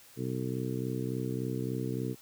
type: harmonic tone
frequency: 63.5 Hz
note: B1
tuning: 49 cents sharp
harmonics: 2 / 3 / 4 / 5 / 6 / 7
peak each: -35 / -39 / -38 / -39 / -41 / -40 dBFS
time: 0.16-2.16 s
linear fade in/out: 50 ms
effects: white hiss -56 dBFS RMS until 2.21 s